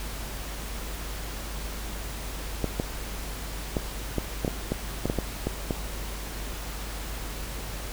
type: clicks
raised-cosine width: 2 ms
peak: -12 dBFS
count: 12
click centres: 2.643 / 2.799 / 3.768 / 4.183 / 4.448 / 4.479 / 4.72 / 5.056 / 5.099 / 5.187 / 5.47 / 5.708 s
effects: added 50 Hz sine -35 dBFS peak until 7.92 s + pink hiss -38 dBFS RMS until 7.92 s